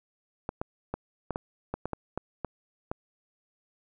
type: clicks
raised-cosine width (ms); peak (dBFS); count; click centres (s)
1; -17; 11; 0.491 / 0.615 / 0.94 / 1.307 / 1.359 / 1.74 / 1.856 / 1.933 / 2.176 / 2.447 / 2.915
effects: none